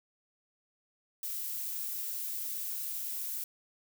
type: noise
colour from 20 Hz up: violet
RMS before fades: -37 dBFS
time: 1.23-3.44 s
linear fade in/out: 2 ms
effects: none